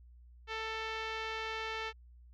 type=tone with low-pass filter; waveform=5% pulse; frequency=443 Hz; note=A4; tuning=12 cents sharp; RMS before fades=-39 dBFS; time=0.47-1.93 s; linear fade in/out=50 ms; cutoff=2700 Hz; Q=0.81; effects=added 60 Hz sine -54 dBFS peak until 2.33 s